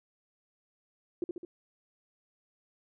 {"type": "tone with echo", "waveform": "sine", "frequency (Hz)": 349.2, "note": "F4", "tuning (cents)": 0, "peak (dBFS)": -28, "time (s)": [1.22, 1.24], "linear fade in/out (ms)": 2, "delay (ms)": 70, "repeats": 3, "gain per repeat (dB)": -4, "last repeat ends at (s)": 1.45, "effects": []}